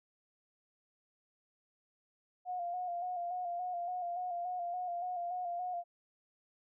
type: tone with vibrato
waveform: sine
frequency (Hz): 711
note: F5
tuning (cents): +31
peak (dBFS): -35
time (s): 2.45-5.84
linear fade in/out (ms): 50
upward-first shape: square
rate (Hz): 3.5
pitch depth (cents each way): 37
effects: none